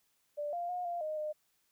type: tone with pitch steps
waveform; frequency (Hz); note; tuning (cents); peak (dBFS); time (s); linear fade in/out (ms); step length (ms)
sine; 588 / 696 / 718 / 694 / 618 / 609; D5 / F5 / F5 / F5 / D#5 / D#5; +2 / -6 / +48 / -11 / -12 / -37; -34; 0.37-1.33; 20; 160
effects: white hiss -75 dBFS RMS until 1.71 s